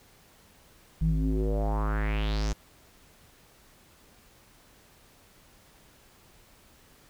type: tone with low-pass filter sweep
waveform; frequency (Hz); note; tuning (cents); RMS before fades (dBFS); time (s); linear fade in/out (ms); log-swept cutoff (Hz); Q
square; 52.7; G#1; +26; -27; 1.01-2.53; 5; 140 to 6700; 4.2
effects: pink hiss -58 dBFS RMS until 7.09 s